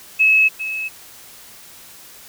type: tone with echo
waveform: sine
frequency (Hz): 2583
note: E7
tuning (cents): -36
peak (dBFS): -10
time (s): 0.19-0.49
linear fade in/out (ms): 20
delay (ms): 400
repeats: 1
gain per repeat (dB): -12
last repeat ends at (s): 0.89
effects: white hiss -42 dBFS RMS until 2.28 s